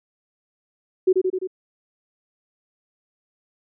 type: tone with echo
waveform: sine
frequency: 372.4 Hz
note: F#4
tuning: 11 cents sharp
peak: -12 dBFS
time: 1.07-1.13 s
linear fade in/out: 10 ms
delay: 86 ms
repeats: 4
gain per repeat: -3 dB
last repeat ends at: 1.474 s
effects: none